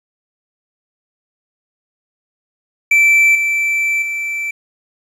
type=tone with level steps; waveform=triangle; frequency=2330 Hz; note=D7; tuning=14 cents flat; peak=-6 / -12 / -17 dBFS; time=2.91-4.51 s; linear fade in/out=5 ms; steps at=3.35 / 4.02 s; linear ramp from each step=2 ms; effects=resampled to 32000 Hz + 8-bit